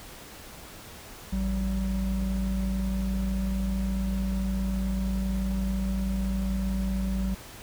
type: tone pair together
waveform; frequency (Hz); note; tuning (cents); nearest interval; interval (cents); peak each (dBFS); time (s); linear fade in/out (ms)
triangle; 55.42 / 191; A1 / G3; +13 / -45; octave + major sixth; 2142; -26; 1.32-7.35; 10
effects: pink hiss -45 dBFS RMS until 7.62 s